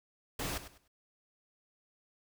pink noise with echo, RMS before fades -37 dBFS, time 0.39-0.58 s, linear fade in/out 5 ms, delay 100 ms, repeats 3, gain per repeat -12 dB, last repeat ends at 0.88 s, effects none

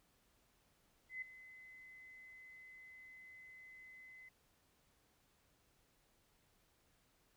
sine tone with ADSR envelope, 2035 Hz, C7, 49 cents flat, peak -40 dBFS, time 1.09-4.29 s, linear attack 130 ms, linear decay 4 ms, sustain -15 dB, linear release 6 ms, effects pink hiss -75 dBFS RMS until 7.36 s

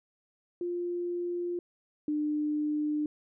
sine tone pair in turn, 350.4 / 299.9 Hz, F4 / D4, +6 / +36 cents, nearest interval minor third, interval 270 cents, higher first, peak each -30 / -27 dBFS, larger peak second, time 0.61-1.59 / 2.08-3.06 s, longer neither, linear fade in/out 2 ms, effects none

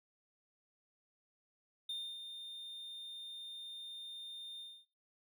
triangle tone with ADSR envelope, 3628 Hz, A#7, 48 cents flat, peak -36 dBFS, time 1.89-4.86 s, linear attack 5 ms, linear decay 280 ms, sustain -7 dB, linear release 260 ms, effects noise-tail reverb RT60 0.3 s tail -19 dB re dry

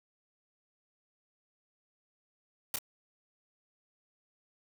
white noise with echo, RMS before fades -32 dBFS, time 2.74-2.76 s, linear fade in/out 2 ms, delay 27 ms, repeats 1, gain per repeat -6 dB, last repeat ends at 2.787 s, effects none

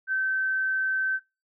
sine tone, 1542 Hz, G6, 29 cents flat, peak -23 dBFS, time 0.07-1.2 s, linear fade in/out 50 ms, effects noise-tail reverb RT60 0.3 s tail -24 dB re dry

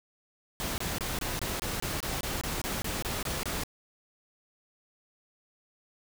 pink noise bursts, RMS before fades -33 dBFS, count 15, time 0.6-3.636 s, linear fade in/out 0 ms, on 180 ms, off 24 ms, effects none

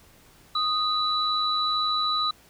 sine tone pair together, 1244.5 / 3951 Hz, D#6 / B7, 0 / 0 cents, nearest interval octave + minor sixth, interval 2000 cents, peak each -25 dBFS, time 0.55-2.31 s, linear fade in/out 5 ms, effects pink hiss -55 dBFS RMS until 2.49 s

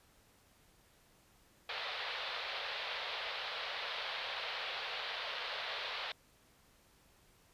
white band-pass noise, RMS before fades -41 dBFS, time 1.69-6.12 s, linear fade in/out 2 ms, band 460 to 4200 Hz, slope 48 dB/octave, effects pink hiss -67 dBFS RMS until 7.53 s + resampled to 32000 Hz

